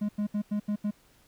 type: tone bursts at uneven times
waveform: triangle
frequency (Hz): 207.7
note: G#3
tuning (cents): 0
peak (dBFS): -24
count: 6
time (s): 0.01-0.09 / 0.18-0.27 / 0.34-0.42 / 0.51-0.6 / 0.68-0.76 / 0.84-0.91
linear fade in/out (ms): 10
effects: pink hiss -62 dBFS RMS until 1.27 s